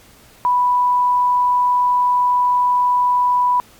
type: tone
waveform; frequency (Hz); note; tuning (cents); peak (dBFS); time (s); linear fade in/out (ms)
sine; 987; B5; -1; -12; 0.45-3.6; 0
effects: pink hiss -47 dBFS RMS until 3.79 s + MP3 96 kbps